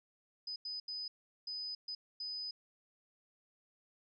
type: tone bursts at uneven times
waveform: sine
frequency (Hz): 5000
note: D#8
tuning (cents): +8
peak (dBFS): -39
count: 6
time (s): 0.47-0.56 / 0.65-0.8 / 0.88-1.08 / 1.47-1.75 / 1.88-1.95 / 2.2-2.51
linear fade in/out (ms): 5
effects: none